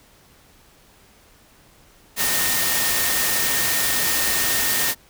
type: tone in noise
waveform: sine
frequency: 1835 Hz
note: A#6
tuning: 28 cents flat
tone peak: -28 dBFS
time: 2.16-4.95 s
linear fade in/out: 50 ms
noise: white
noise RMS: -21 dBFS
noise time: 2.16-4.95 s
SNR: -10 dB
effects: pink hiss -53 dBFS RMS until 5.09 s